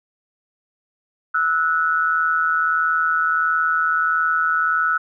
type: tone pair together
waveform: sine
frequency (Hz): 1310.5 / 1472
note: E6 / F#6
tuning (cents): -11 / -9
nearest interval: major second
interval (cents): 202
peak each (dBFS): -19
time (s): 1.34-4.98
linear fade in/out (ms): 10
effects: none